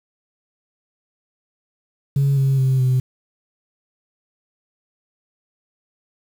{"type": "tone with pitch steps", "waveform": "sine", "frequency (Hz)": [139.1, 135.45, 131.9, 128.44], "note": ["C#3", "C#3", "C3", "C3"], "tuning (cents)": [6, -40, 14, -32], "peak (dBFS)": -12, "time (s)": [2.16, 3], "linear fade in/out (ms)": 5, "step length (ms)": 210, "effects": ["tanh soft clip ceiling -12 dBFS", "7-bit"]}